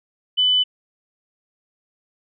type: tone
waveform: sine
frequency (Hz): 3000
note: F#7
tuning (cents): +23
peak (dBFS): -14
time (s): 0.37-0.64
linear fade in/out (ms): 20
effects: none